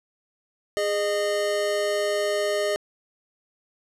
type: tone pair together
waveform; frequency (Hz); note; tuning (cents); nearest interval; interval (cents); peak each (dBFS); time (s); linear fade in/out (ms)
square; 412.3 / 612.4; G#4 / D#5; -13 / -28; perfect fifth; 685; -27 / -25; 0.77-2.76; 0
effects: low-pass 10000 Hz 12 dB/octave